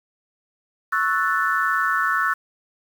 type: chord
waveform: sine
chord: F# minor seventh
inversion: second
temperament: equal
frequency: 1108.7 / 1318.5 / 1480 / 1760 Hz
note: C#6 / E6 / F#6 / A6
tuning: 0 / 0 / 0 / 0 cents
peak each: -25 / -23 / -23 / -25 dBFS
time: 0.92-2.34 s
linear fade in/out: 10 ms
effects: 7-bit